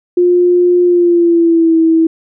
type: tone with pitch glide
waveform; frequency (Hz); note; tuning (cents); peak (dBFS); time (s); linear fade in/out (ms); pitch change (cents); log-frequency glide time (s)
sine; 354.7 to 325.3; F4 to E4; +27 to -23; -6; 0.17-2.07; 5; -150; 0.84-1.77
effects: none